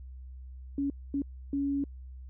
sine tone bursts at uneven times, 280 Hz, C#4, 18 cents sharp, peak -27 dBFS, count 3, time 0.78-0.9 / 1.14-1.22 / 1.53-1.84 s, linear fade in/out 2 ms, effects added 64 Hz sine -42 dBFS peak until 2.29 s

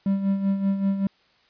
triangle tone with tremolo, 196 Hz, G3, in tune, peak -16 dBFS, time 0.06-1.07 s, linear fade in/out 2 ms, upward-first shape sine, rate 5.2 Hz, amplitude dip 60%, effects white hiss -61 dBFS RMS until 1.49 s + resampled to 11025 Hz

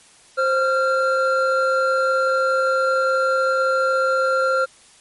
triangle tone pair together, 526.2 / 1381 Hz, C5 / F6, +10 / -20 cents, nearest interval octave + perfect fourth, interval 1670 cents, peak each -17 dBFS, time 0.37-4.66 s, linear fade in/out 20 ms, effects white hiss -50 dBFS RMS until 5 s + MP3 48 kbps

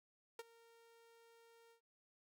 sawtooth tone with ADSR envelope, 461.7 Hz, A#4, 17 cents flat, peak -40 dBFS, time 0.39-1.81 s, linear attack 3 ms, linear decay 29 ms, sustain -21 dB, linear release 100 ms, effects none

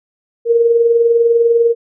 sine tone with tremolo, 466.2 Hz, A#4, in tune, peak -6 dBFS, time 0.45-1.75 s, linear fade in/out 50 ms, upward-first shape sine, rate 20 Hz, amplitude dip 50%, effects none

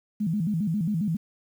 sine tone with vibrato, 185 Hz, F#3, in tune, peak -23 dBFS, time 0.2-1.17 s, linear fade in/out 10 ms, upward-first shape square, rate 7.4 Hz, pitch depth 220 cents each way, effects 9-bit

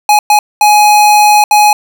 square tone bursts at uneven times, 838 Hz, G#5, 15 cents sharp, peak -4 dBFS, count 4, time 0.09-0.19 / 0.3-0.39 / 0.61-1.44 / 1.51-1.73 s, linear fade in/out 2 ms, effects none

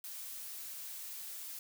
blue noise, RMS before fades -45 dBFS, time 0.04-1.59 s, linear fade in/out 2 ms, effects none

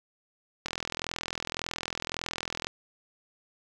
click train, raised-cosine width 0.2 ms, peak -14 dBFS, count 85, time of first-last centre 0.66-2.67 s, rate 41.8 Hz, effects none

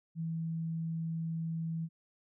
sine tone, 163.5 Hz, E3, 14 cents flat, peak -33 dBFS, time 0.15-1.89 s, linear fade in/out 50 ms, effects none

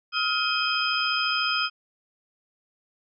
sine tone cluster, 1275 / 1409 / 2517 / 3166 / 5040 Hz, D#6 / F6 / D#7 / G7 / D#8, +42 / +15 / +19 / +17 / +21 cents, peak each -29 dBFS, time 0.12-1.7 s, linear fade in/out 50 ms, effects none

